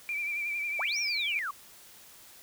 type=tone with vibrato; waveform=sine; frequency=2349 Hz; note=D7; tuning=in tune; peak=-30 dBFS; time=0.09-1.39 s; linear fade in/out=0 ms; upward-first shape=triangle; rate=11 Hz; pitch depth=57 cents each way
type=linear two-way sweep; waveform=sine; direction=up then down; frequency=498.1 to 5860 to 1058 Hz; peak=-31 dBFS; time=0.79-1.51 s; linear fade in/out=5 ms; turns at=0.98 s
effects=white hiss -53 dBFS RMS until 2.42 s